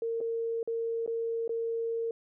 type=tone with dropouts; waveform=sine; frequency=458.6 Hz; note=A#4; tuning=28 cents flat; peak=-29 dBFS; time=0.02-2.11 s; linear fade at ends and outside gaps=2 ms; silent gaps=0.205-0.211 / 0.63-0.675 / 1.063-1.076 / 1.478-1.493 s; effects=none